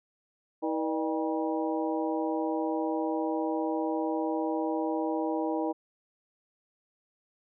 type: harmonic tone with a mistuned harmonic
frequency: 160 Hz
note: D#3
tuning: 49 cents sharp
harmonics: 2 / 3 / 4 / 5 / 6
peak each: -30 / -34 / -35 / -36 / -38 dBFS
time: 0.62-5.73 s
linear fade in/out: 20 ms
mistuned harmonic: 4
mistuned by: -97 cents
effects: none

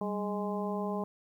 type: harmonic tone with a mistuned harmonic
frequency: 207.7 Hz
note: G#3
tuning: in tune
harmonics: 1 / 2 / 3 / 4 / 5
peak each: -34 / -37 / -39 / -40 / -41 dBFS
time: 0.01-1.04 s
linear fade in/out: 2 ms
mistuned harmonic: 1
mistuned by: -100 cents
effects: 11-bit

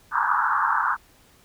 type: band-pass noise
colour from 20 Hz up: pink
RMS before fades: -22 dBFS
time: 0.11-0.97 s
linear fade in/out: 50 ms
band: 870 to 1600 Hz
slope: 96 dB/octave
effects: pink hiss -56 dBFS RMS until 1.44 s

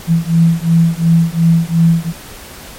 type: beating tone pair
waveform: sine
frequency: 164.81 / 167.61 Hz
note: E3 / E3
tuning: 0 / +29 cents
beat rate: 2.8 Hz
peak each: -11 dBFS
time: 0.07-2.13 s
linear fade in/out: 50 ms
effects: pink hiss -33 dBFS RMS until 2.78 s + MP3 64 kbps

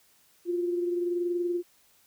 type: tone pair together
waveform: sine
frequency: 349.7 / 370.5 Hz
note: F4 / F#4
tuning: +2 / +2 cents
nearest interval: minor second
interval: 100 cents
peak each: -26 / -38 dBFS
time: 0.45-1.63 s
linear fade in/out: 50 ms
effects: white hiss -63 dBFS RMS until 2.06 s

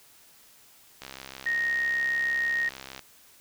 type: click train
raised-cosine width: 0.2 ms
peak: -22 dBFS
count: 132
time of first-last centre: 1.02-2.993 s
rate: 66.4 Hz
type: tone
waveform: sine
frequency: 1864.7 Hz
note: A#6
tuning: in tune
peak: -24 dBFS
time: 1.46-2.69 s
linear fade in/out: 5 ms
effects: white hiss -56 dBFS RMS until 3.4 s

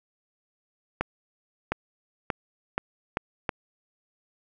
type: accelerating click train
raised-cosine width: 0.5 ms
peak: -10 dBFS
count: 6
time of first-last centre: 1.01-3.492 s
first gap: 710 ms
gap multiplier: 0.82
effects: none

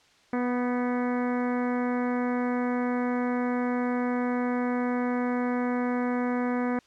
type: harmonic tone with a mistuned harmonic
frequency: 246 Hz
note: B3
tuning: 7 cents flat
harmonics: 1 / 2 / 3 / 4 / 5 / 6 / 7 / 8 / 9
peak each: -26 / -32 / -36 / -38 / -40 / -42 / -43 / -44 / -45 dBFS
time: 0.33-6.79 s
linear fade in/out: 2 ms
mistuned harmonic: 6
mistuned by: +36 cents
effects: white hiss -60 dBFS RMS until 6.86 s + low-pass 5000 Hz 12 dB/octave

